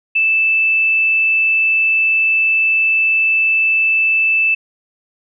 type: tone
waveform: sine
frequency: 2637 Hz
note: E7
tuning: in tune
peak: -11 dBFS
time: 0.15-4.55 s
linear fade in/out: 10 ms
effects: none